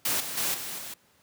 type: noise with level steps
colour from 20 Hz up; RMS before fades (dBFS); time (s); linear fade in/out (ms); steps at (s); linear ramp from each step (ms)
white; -27 / -35 / -28 / -36 / -39; 0.05-0.94; 5; 0.2 / 0.37 / 0.54 / 0.78; 5
effects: pink hiss -63 dBFS RMS until 1.22 s + high-pass 100 Hz 12 dB/octave